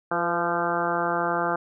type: harmonic tone with a mistuned harmonic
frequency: 172.2 Hz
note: F3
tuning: 24 cents flat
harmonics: 1 / 2 / 3 / 4 / 5 / 6 / 7 / 8 / 9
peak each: -35 / -31 / -31 / -29 / -30 / -34 / -30 / -31 / -33 dBFS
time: 0.11-1.56 s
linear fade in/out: 5 ms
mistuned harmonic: 3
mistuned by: -31 cents
effects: none